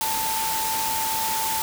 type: tone in noise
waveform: sine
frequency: 887 Hz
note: A5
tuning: 14 cents sharp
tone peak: -26 dBFS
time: 0.01-1.62 s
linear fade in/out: 0 ms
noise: white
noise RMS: -27 dBFS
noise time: 0.01-1.62 s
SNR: -2 dB
effects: none